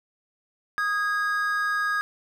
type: tone pair together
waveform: triangle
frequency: 1244.5 / 1643.1 Hz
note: D#6 / G#6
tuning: 0 / -19 cents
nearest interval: perfect fourth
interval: 481 cents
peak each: -25 / -23 dBFS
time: 0.78-2.01 s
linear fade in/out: 0 ms
effects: none